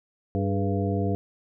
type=harmonic tone with a mistuned harmonic; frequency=98.1 Hz; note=G2; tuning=2 cents sharp; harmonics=1 / 2 / 3 / 4 / 5 / 7; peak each=-26 / -29 / -31 / -32 / -33 / -34 dBFS; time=0.35-1.15 s; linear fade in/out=0 ms; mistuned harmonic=4; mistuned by=+87 cents; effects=none